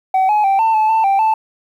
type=tone with pitch steps; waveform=sine; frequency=758 / 844 / 781 / 894 / 867 / 889 / 785 / 879 Hz; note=F#5 / G#5 / G5 / A5 / A5 / A5 / G5 / A5; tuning=+42 / +28 / -7 / +27 / -26 / +18 / +2 / -2 cents; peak=-8 dBFS; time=0.14-1.34 s; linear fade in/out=5 ms; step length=150 ms; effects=tanh soft clip ceiling -10 dBFS + 8-bit